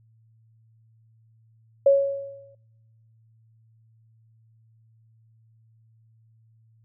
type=tone with exponential decay; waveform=sine; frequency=554.4 Hz; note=C#5; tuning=in tune; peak=-11 dBFS; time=1.86-2.55 s; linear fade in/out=5 ms; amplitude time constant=150 ms; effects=noise-tail reverb RT60 1.0 s tail -24 dB re dry + added 112 Hz sine -56 dBFS peak until 6.84 s